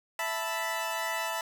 20% pulse chord, E suspended fourth, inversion none, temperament equal, 659.3 / 880 / 987.8 Hz, E5 / A5 / B5, 0 / 0 / 0 cents, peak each -30 dBFS, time 0.19-1.41 s, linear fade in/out 2 ms, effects none

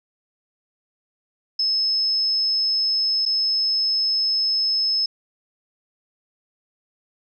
sine tone with dropouts, 5200 Hz, E8, 24 cents flat, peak -18 dBFS, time 1.59-5.06 s, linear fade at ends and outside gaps 5 ms, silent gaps 3.254-3.26 s, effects none

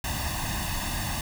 pink noise with comb filter, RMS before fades -30 dBFS, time 0.04-1.21 s, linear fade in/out 2 ms, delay 1.1 ms, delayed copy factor +0.85, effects none

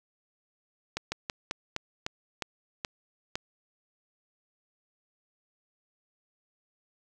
slowing click train, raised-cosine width 0.2 ms, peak -14 dBFS, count 9, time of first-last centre 0.97-3.355 s, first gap 150 ms, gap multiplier 1.19, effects none

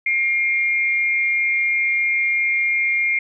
sine tone pair together, 2129 / 2374 Hz, C7 / D7, +30 / +18 cents, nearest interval major second, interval 188 cents, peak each -17 / -24 dBFS, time 0.06-3.19 s, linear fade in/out 5 ms, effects none

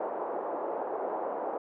pink band-pass noise, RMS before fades -34 dBFS, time 0-1.58 s, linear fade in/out 5 ms, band 400 to 920 Hz, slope 24 dB/octave, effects none

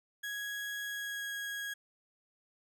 35% pulse tone with pitch glide, 1661.2 to 1648.8 Hz, G#6 to G#6, 0 to -13 cents, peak -35 dBFS, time 0.23-1.74 s, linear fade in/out 10 ms, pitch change -13 cents, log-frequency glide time 0.84-1.34 s, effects none

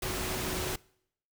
sine tone in noise, 370 Hz, F#4, in tune, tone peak -39 dBFS, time 0.02-0.76 s, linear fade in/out 5 ms, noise pink, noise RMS -34 dBFS, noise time 0.02-0.76 s, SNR -8 dB, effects noise-tail reverb RT60 0.7 s tail -24 dB re dry

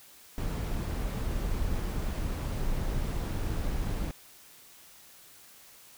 brown noise, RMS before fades -31 dBFS, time 0.38-4.11 s, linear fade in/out 0 ms, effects white hiss -54 dBFS RMS until 5.97 s

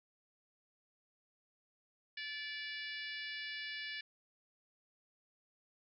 harmonic tone, 580 Hz, D5, 22 cents flat, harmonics 3 / 4 / 5 / 6 / 7 / 8 / 9, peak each -45 / -47 / -49 / -51 / -52 / -53 / -54 dBFS, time 2.17-4.01 s, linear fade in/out 5 ms, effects none

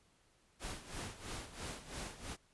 pink noise with tremolo, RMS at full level -43 dBFS, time 0.59-2.37 s, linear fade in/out 50 ms, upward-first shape sine, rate 3 Hz, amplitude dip 75%, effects pink hiss -71 dBFS RMS until 2.53 s + resampled to 24000 Hz

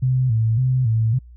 sine tone with vibrato, 120 Hz, B2, 49 cents flat, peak -15 dBFS, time 0.02-1.19 s, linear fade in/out 10 ms, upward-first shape square, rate 1.8 Hz, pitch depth 120 cents each way, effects added 60 Hz sine -40 dBFS peak until 1.36 s

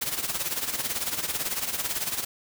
white noise with tremolo, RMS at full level -27 dBFS, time 0.01-2.25 s, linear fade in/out 10 ms, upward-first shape sine, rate 18 Hz, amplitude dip 70%, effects none

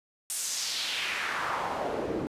pink noise with band-pass filter sweep, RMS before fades -32 dBFS, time 0.3-2.27 s, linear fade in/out 0 ms, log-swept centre 9500 to 300 Hz, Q 1.9, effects resampled to 32000 Hz

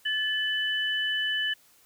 sine tone pair together, 1735.3 / 2995 Hz, A6 / F#7, -24 / +20 cents, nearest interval major sixth, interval 944 cents, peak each -28 dBFS, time 0.05-1.54 s, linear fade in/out 10 ms, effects white hiss -60 dBFS RMS until 1.85 s

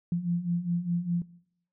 sine beating tone pair, 170 / 174.9 Hz, F3 / F3, -46 / +3 cents, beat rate 4.9 Hz, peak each -32 / -27 dBFS, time 0.12-1.22 s, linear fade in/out 2 ms, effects noise-tail reverb RT60 0.7 s tail -20 dB re dry

